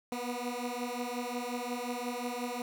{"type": "beating tone pair", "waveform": "15% pulse", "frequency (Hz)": [241.3, 246.9], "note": ["B3", "B3"], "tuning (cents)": [-40, 0], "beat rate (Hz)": 5.6, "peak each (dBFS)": -31, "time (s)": [0.12, 2.62], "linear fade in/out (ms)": 2, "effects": []}